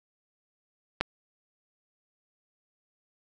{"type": "clicks", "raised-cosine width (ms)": 0.3, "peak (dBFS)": [-29, -9], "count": 2, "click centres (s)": [1.005, 1.01], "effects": []}